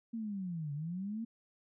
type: linear two-way sweep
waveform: sine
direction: down then up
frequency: 233.1 to 140.7 to 233.1 Hz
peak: -36 dBFS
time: 0.13-1.25 s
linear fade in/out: 10 ms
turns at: 0.73 s
effects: none